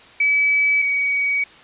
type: tone pair in turn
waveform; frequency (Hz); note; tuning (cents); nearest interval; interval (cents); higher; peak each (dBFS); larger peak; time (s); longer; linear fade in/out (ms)
sine; 2290 / 2261; D7 / C#7; -44 / +34; unison; 22; first; -14 / -17; first; 0.2-0.82 / 0.82-1.44; neither; 5
effects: white hiss -45 dBFS RMS until 1.63 s + resampled to 8000 Hz